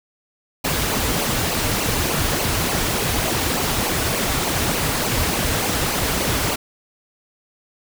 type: noise with flanger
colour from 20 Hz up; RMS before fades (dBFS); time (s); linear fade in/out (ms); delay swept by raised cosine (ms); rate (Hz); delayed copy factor
pink; -21; 0.64-6.56; 10; 0.55 to 5.75; 3.4; -0.65
effects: none